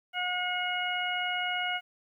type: harmonic tone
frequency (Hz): 723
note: F#5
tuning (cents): -40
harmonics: 1 / 2 / 3 / 4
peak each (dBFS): -34 / -34 / -34 / -34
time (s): 0.13-1.81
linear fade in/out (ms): 50
effects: 11-bit